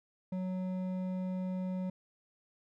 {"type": "tone with hard clipping", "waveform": "triangle", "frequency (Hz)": 185, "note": "F#3", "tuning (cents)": 0, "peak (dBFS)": -35, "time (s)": [0.32, 1.9], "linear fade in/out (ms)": 5, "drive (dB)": 12, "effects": []}